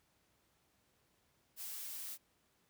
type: noise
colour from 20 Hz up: blue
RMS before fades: -45 dBFS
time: 1.56-2.18 s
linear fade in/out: 50 ms
effects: pink hiss -75 dBFS RMS until 2.69 s + high-pass 60 Hz 12 dB/octave